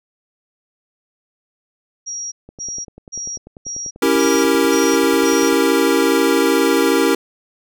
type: tone bursts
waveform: sine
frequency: 5680 Hz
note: F8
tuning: 28 cents sharp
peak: -24 dBFS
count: 7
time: 2.06-5.5 s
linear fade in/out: 20 ms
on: 260 ms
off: 270 ms
type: click train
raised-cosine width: 2 ms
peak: -25 dBFS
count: 32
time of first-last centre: 2.49-5.529 s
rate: 10.2 Hz
type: chord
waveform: square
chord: C# diminished seventh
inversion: none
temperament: equal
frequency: 277.2 / 329.6 / 392 / 466.2 Hz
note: C#4 / E4 / G4 / Bb4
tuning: 0 / 0 / 0 / 0 cents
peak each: -19 dBFS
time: 4.02-7.15 s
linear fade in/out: 5 ms
effects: none